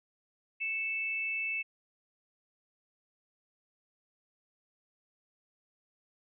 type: tone pair together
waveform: sine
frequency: 2217 / 2636 Hz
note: C#7 / E7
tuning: 0 / -1 cents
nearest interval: minor third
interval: 299 cents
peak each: -38 / -32 dBFS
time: 0.6-1.63 s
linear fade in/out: 20 ms
effects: none